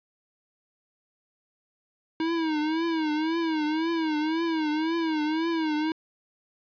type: tone with vibrato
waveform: square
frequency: 317.9 Hz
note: D#4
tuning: 37 cents sharp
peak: -25 dBFS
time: 2.2-5.92 s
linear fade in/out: 2 ms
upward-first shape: triangle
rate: 1.9 Hz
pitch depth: 110 cents each way
effects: resampled to 11025 Hz + 9-bit